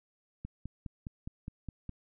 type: click train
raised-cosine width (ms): 5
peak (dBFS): -27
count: 8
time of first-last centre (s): 0.45-1.893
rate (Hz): 4.85
effects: none